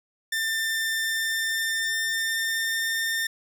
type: tone with pitch glide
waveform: sawtooth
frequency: 1791 to 1808.7 Hz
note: A6 to A6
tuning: +30 to +47 cents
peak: -21 dBFS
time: 0.32-3.27 s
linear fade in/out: 5 ms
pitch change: +17 cents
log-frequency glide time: 0.98-2.96 s
effects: none